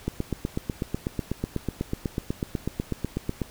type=click train; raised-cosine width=3 ms; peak=-13 dBFS; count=28; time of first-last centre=0.08-3.417 s; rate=8.09 Hz; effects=pink hiss -48 dBFS RMS until 3.5 s